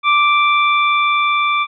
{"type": "tone with level ramp", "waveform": "25% pulse", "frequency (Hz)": 1174.7, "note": "D6", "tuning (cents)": 0, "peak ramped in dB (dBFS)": [-6, -10], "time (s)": [0.03, 1.67], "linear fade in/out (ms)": 50, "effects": ["resampled to 11025 Hz"]}